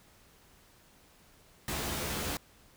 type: noise with comb filter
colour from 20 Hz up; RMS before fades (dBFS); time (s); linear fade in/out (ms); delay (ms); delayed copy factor
pink; -35; 1.68-2.37; 2; 14; +0.95
effects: pink hiss -61 dBFS RMS until 2.76 s